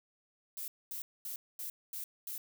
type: noise bursts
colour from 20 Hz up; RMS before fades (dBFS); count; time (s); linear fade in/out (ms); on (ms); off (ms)
violet; -41; 6; 0.57-2.38; 2; 110; 230
effects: none